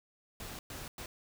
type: noise bursts at uneven times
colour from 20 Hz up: pink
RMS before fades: -44 dBFS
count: 3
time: 0.4-0.59 / 0.7-0.88 / 0.98-1.06 s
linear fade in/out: 2 ms
effects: none